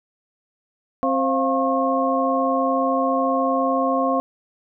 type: tone cluster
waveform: sine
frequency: 265.8 / 528 / 698 / 1083 Hz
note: C4 / C5 / F5 / C#6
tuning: +27 / +16 / -1 / -41 cents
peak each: -23 dBFS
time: 1.03-4.2 s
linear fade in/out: 0 ms
effects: none